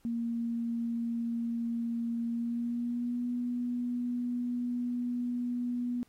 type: tone with pitch glide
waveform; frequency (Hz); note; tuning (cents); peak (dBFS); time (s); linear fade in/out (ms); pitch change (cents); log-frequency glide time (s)
sine; 233.1 to 243.7; A#3 to B3; 0 to -23; -30; 0.05-6.03; 0; +77; 2.28-3.27
effects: pink hiss -68 dBFS RMS until 6.08 s + AAC 48 kbps